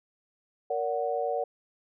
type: chord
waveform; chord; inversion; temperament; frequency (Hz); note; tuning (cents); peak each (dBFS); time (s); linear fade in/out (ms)
sine; Bb augmented; none; equal with one note detuned; 466.2 / 574.9 / 740; Bb4 / D5 / F#5; 0 / -37 / 0; -31; 0.7-1.44; 5
effects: none